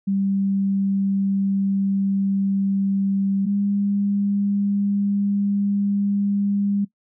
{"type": "tone pair in turn", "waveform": "sine", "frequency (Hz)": [196, 201.2], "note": ["G3", "G3"], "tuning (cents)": [0, 45], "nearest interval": "unison", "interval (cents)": 45, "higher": "second", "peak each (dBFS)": -18, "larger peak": "neither", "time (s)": [[0.07, 3.46], [3.46, 6.85]], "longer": "neither", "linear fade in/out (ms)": 10, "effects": ["noise-tail reverb RT60 0.1 s tail -19 dB re dry"]}